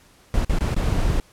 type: noise with dropouts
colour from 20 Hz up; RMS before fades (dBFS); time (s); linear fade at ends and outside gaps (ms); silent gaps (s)
brown; -20; 0.34-1.2; 1; 0.448-0.495 / 0.587-0.607 / 0.745-0.764
effects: pink hiss -54 dBFS RMS until 1.32 s + low-pass 12000 Hz 12 dB/octave